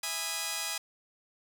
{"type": "chord", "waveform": "5% pulse", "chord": "E major seventh", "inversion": "none", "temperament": "just", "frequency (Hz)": [659.3, 824.1, 988.9, 1236.1], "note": ["E5", "G#5", "B5", "D#6"], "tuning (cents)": [0, -14, 2, -12], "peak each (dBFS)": [-30, -26, -30, -28], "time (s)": [0.03, 0.78], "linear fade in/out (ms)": 5, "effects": []}